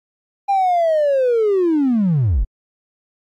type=linear sweep; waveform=triangle; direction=down; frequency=807 to 34.65 Hz; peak=-10 dBFS; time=0.48-2.45 s; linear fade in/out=20 ms; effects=tanh soft clip ceiling -9 dBFS + AAC 64 kbps